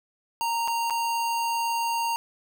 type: tone with dropouts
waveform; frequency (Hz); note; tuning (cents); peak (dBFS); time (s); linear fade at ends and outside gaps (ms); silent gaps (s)
square; 927; A#5; -10; -25; 0.41-2.16; 0; 0.676-0.681 / 0.899-0.906
effects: none